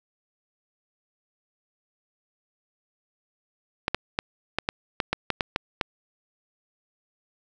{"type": "clicks", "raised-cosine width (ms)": 0.3, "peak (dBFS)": -7, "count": 11, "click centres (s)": [3.881, 3.946, 4.189, 4.586, 4.689, 5.002, 5.13, 5.303, 5.408, 5.561, 5.812], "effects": []}